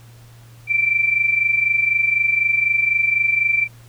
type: tone pair together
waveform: sine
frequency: 2325 / 2349 Hz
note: D7 / D7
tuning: -18 / 0 cents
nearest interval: unison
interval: 18 cents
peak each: -21 / -16 dBFS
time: 0.67-3.68 s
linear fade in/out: 50 ms
effects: added 117 Hz sine -42 dBFS peak until 3.88 s + pink hiss -51 dBFS RMS until 3.88 s